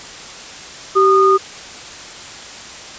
sine tone pair together, 385.9 / 1225.2 Hz, G4 / D#6, -27 / -27 cents, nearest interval octave + minor sixth, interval 2000 cents, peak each -11 dBFS, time 0.95-1.38 s, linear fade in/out 20 ms, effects white hiss -33 dBFS RMS until 2.98 s + resampled to 16000 Hz

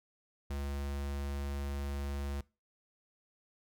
square tone, 70.3 Hz, C#2, 25 cents sharp, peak -36 dBFS, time 0.5-2.41 s, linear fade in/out 5 ms, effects noise-tail reverb RT60 0.3 s tail -22 dB re dry

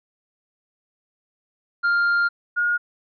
triangle / sine tone pair in turn, 1400 / 1431.9 Hz, F6 / F6, +4 / +43 cents, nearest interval unison, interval 39 cents, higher second, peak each -15 / -18 dBFS, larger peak first, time 1.83-2.29 / 2.56-2.78 s, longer first, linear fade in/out 20 ms, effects resampled to 11025 Hz

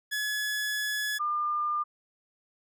sawtooth / sine tone pair in turn, 1700 / 1202.1 Hz, G#6 / D6, +40 / +40 cents, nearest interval tritone, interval 600 cents, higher first, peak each -25 / -26 dBFS, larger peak first, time 0.11-1.19 / 1.19-1.84 s, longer first, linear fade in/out 20 ms, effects none

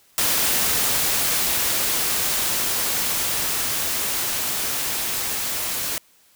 white noise with level ramp, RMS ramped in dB -20 to -26 dBFS, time 0.18-5.98 s, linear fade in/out 0 ms, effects white hiss -57 dBFS RMS until 6.35 s

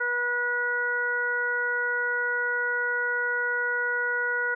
harmonic tone, 485.7 Hz, B4, 29 cents flat, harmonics 1 / 2 / 3 / 4, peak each -33 / -36 / -25 / -35 dBFS, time 0-4.55 s, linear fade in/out 10 ms, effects none

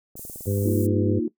clicks, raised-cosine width 2 ms, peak -29 dBFS, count 12, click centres 0.155 / 0.194 / 0.251 / 0.298 / 0.359 / 0.408 / 0.458 / 0.512 / 0.58 / 0.623 / 0.653 / 0.685 s
pink high-pass noise, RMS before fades -39 dBFS, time 0.16-0.87 s, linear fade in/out 10 ms, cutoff 8400 Hz, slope 24 dB/octave
harmonic tone, 100.5 Hz, G2, 44 cents sharp, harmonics 1 / 2 / 3 / 4 / 5, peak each -23 / -30 / -33 / -30 / -31 dBFS, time 0.46-1.2 s, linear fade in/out 20 ms
sine chord, Bb suspended fourth, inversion none, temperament equal, 233.1 / 311.1 / 349.2 Hz, Bb3 / Eb4 / F4, 0 / 0 / 0 cents, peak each -27 / -26 / -26 dBFS, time 0.65-1.28 s, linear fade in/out 5 ms
effects noise-tail reverb RT60 0.1 s tail -18 dB re dry

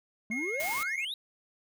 triangle exponential sweep, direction up, 207.7 to 3923 Hz, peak -32 dBFS, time 0.3-1.14 s, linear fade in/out 2 ms
triangle tone with tremolo, 2153 Hz, C7, 49 cents sharp, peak -29 dBFS, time 0.31-1.05 s, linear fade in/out 5 ms, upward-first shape sine, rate 18 Hz, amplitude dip 30%
white noise, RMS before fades -38 dBFS, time 0.6-0.83 s, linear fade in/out 0 ms
effects none

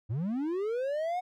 triangle linear sweep, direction up, 98 to 742 Hz, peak -27 dBFS, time 0.09-1.21 s, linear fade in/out 20 ms, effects none

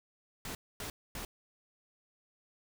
pink noise bursts, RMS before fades -41 dBFS, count 3, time 0.45-1.25 s, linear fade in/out 2 ms, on 100 ms, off 250 ms, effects none

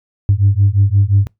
sine beating tone pair, 97 / 102.7 Hz, G2 / G#2, -18 / -19 cents, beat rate 5.7 Hz, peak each -11 dBFS, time 0.29-1.27 s, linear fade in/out 0 ms, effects noise-tail reverb RT60 0.2 s tail -26 dB re dry + tanh soft clip ceiling -3 dBFS

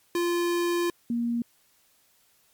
square / sine tone pair in turn, 346.5 / 235.9 Hz, F4 / A#3, -14 / +21 cents, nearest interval perfect fifth, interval 665 cents, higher first, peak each -24 dBFS, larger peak neither, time 0.15-0.9 / 1.1-1.42 s, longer first, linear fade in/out 2 ms, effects white hiss -64 dBFS RMS until 2.53 s + MP3 96 kbps

